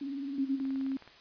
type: tone with vibrato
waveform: sine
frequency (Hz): 277.2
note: C#4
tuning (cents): 0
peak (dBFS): -34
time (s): 0.01-0.61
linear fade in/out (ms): 5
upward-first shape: sine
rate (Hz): 19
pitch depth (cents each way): 64
type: tone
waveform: sine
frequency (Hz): 268.5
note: C4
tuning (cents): +45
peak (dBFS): -30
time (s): 0.38-0.97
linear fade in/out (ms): 5
type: click train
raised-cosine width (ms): 0.5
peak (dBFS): -36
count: 10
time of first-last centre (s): 0.6-1.076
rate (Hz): 18.9
effects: white hiss -55 dBFS RMS until 1.2 s + resampled to 11025 Hz